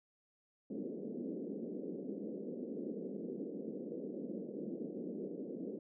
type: band-pass noise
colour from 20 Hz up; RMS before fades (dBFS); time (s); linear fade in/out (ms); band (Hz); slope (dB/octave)
pink; -43; 0.7-5.79; 5; 190 to 500; 48
effects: none